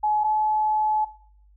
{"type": "tone pair in turn", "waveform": "sine", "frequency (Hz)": [848, 857.4], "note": ["G#5", "A5"], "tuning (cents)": [36, -45], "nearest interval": "unison", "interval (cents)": 19, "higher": "second", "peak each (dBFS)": -19, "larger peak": "neither", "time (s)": [[0.03, 0.24], [0.24, 1.05]], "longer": "second", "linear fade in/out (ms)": 10, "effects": ["noise-tail reverb RT60 0.6 s tail -20 dB re dry", "added 50 Hz sine -52 dBFS peak until 1.56 s"]}